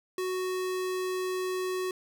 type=tone; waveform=square; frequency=370 Hz; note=F#4; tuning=in tune; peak=-30 dBFS; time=0.18-1.91 s; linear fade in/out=2 ms; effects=none